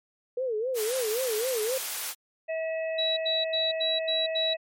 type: tone with vibrato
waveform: sine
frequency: 472.3 Hz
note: A#4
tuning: 23 cents sharp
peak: -26 dBFS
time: 0.37-1.78 s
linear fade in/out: 5 ms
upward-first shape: sine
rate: 3.8 Hz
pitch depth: 190 cents each way
type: high-pass noise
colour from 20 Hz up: white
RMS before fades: -33 dBFS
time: 0.74-2.15 s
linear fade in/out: 50 ms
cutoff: 630 Hz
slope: 12 dB/octave
type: harmonic tone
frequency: 645 Hz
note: E5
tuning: 38 cents flat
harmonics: 1 / 3 / 4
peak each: -28 / -40 / -40 dBFS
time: 2.48-4.57 s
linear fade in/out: 20 ms
type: tone bursts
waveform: sine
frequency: 3900 Hz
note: B7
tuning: 23 cents flat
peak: -25 dBFS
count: 6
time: 2.98-4.54 s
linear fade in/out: 10 ms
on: 190 ms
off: 84 ms
effects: MP3 64 kbps